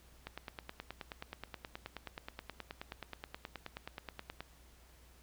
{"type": "click train", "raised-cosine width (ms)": 0.3, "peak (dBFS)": -26, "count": 40, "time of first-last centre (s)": [0.27, 4.406], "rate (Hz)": 9.43, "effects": ["added 60 Hz sine -61 dBFS peak until 5.22 s", "pink hiss -64 dBFS RMS until 5.22 s"]}